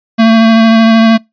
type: tone with vibrato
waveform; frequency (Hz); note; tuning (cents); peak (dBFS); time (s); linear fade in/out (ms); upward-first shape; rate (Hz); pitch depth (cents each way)
square; 225; A3; +39; -4; 0.18-1.18; 20; sine; 13; 16
effects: noise-tail reverb RT60 0.2 s tail -26 dB re dry + resampled to 11025 Hz